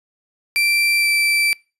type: tone with pitch glide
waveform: 35% pulse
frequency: 2349 to 2333 Hz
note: D7 to D7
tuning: 0 to -12 cents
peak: -13 dBFS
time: 0.56-1.53 s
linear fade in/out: 0 ms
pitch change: -12 cents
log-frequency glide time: 0.99-1.06 s
effects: noise-tail reverb RT60 0.3 s tail -25 dB re dry + resampled to 32000 Hz